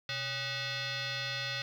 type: tone with frequency modulation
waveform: sine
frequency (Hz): 812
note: G#5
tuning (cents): -39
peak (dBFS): -33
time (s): 0.09-1.62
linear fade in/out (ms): 2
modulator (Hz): 685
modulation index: 5.8
effects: 10-bit